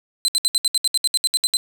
30% pulse tone bursts, 4068 Hz, C8, 50 cents flat, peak -12 dBFS, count 14, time 0.25-1.569 s, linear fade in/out 0 ms, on 32 ms, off 67 ms, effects none

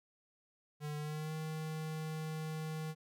square tone with pitch glide, 149.5 to 157.02 Hz, D3 to D#3, +31 to +16 cents, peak -39 dBFS, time 0.8-2.95 s, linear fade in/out 50 ms, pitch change +85 cents, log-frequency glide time 0.98-1.33 s, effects none

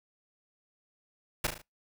pink noise with echo, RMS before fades -28 dBFS, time 1.44-1.47 s, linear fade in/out 5 ms, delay 37 ms, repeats 4, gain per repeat -6 dB, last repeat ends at 1.618 s, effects noise-tail reverb RT60 0.2 s tail -25 dB re dry

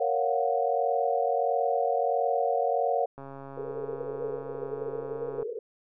sine chord, Gb major seventh, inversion first, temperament equal, 466.2 / 554.4 / 698.5 / 740 Hz, Bb4 / Db5 / F5 / Gb5, 0 / 0 / 0 / 0 cents, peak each -29 dBFS, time 0-3.06 s, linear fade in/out 10 ms
click train, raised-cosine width 1 ms, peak -29 dBFS, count 309, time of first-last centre 3.18-5.428 s, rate 137 Hz
pink band-pass noise, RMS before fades -35 dBFS, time 3.57-5.59 s, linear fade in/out 5 ms, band 420 to 480 Hz, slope 96 dB/octave
effects none

